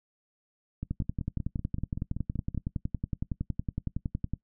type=two click trains; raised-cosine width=5 ms; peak=-21 / -18 dBFS; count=10 / 38; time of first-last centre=0.83-2.548 / 0.91-4.336 s; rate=5.24 / 10.8 Hz; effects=noise-tail reverb RT60 0.1 s tail -20 dB re dry